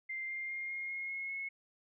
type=tone with pitch steps; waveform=sine; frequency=2093 / 2108 / 2122 / 2137 / 2152 / 2167 / 2182 Hz; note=C7 / C7 / C7 / C7 / C7 / C#7 / C#7; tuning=0 / +12 / +24 / +36 / +48 / -40 / -28 cents; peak=-37 dBFS; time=0.09-1.49 s; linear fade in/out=10 ms; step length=200 ms; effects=none